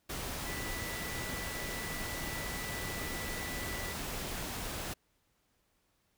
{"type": "tone in noise", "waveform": "sine", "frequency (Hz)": 1974, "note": "B6", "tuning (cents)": -1, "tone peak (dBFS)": -43, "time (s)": [0.46, 3.94], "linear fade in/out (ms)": 10, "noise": "pink", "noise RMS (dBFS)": -39, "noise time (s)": [0.09, 4.94], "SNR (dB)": -7, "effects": ["pink hiss -75 dBFS RMS until 6.17 s"]}